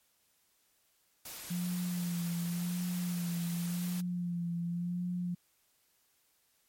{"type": "noise", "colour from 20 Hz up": "white", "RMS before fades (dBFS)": -45, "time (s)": [1.25, 4.01], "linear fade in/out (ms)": 5}
{"type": "tone with vibrato", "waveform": "sine", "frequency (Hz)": 174.61, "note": "F3", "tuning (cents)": 0, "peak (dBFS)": -32, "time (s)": [1.5, 5.35], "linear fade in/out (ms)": 10, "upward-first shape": "sine", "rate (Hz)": 0.9, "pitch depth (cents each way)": 36}
{"effects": ["white hiss -72 dBFS RMS until 6.68 s", "MP3 64 kbps"]}